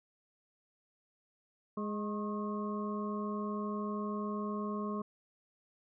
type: harmonic tone with a mistuned harmonic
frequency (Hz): 208.1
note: G#3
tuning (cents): +4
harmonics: 1 / 2 / 3 / 5 / 6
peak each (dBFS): -36 / -41 / -47 / -41 / -52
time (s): 1.77-5.02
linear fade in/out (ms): 5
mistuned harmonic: 5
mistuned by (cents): +66
effects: none